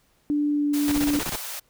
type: tone with pitch glide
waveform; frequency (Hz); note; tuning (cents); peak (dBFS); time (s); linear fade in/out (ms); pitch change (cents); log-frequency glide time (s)
sine; 293.7 to 291.2; D4 to D4; 0 to -15; -20; 0.3-1.19; 0; -15; 0.5-0.68
type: high-pass noise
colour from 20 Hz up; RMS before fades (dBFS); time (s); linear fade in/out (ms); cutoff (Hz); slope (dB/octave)
white; -34; 0.73-1.6; 10; 470; 96
type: noise bursts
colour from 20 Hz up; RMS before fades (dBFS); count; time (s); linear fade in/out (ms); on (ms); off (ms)
pink; -29; 8; 0.88-1.358; 0; 37; 26
effects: pink hiss -64 dBFS RMS until 1.69 s